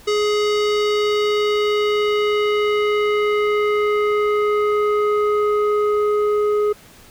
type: tone with low-pass filter sweep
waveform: square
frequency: 418.4 Hz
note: G#4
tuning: 13 cents sharp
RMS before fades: -18 dBFS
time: 0.07-6.73 s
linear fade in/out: 10 ms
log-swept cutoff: 5400 to 930 Hz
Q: 1.5
effects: pink hiss -46 dBFS RMS until 7.1 s